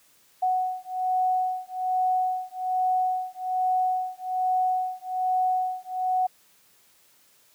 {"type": "beating tone pair", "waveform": "sine", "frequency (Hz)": [740, 741.2], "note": ["F#5", "F#5"], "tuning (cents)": [0, 3], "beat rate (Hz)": 1.2, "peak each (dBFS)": -26, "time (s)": [0.42, 6.27], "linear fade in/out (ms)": 10, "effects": ["white hiss -60 dBFS RMS until 7.54 s", "high-pass 80 Hz 12 dB/octave"]}